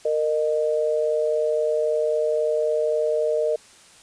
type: tone pair together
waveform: sine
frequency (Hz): 461.9 / 613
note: A#4 / D#5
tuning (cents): -16 / -26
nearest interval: perfect fourth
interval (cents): 490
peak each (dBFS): -22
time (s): 0.05-3.56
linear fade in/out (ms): 5
effects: white hiss -50 dBFS RMS until 4.02 s + resampled to 22050 Hz